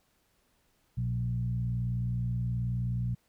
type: tone with frequency modulation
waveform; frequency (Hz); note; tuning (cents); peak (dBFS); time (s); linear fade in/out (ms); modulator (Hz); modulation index
sine; 120.3; B2; -45; -28; 0.97-3.15; 10; 58.9; 0.67
effects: pink hiss -71 dBFS RMS until 3.28 s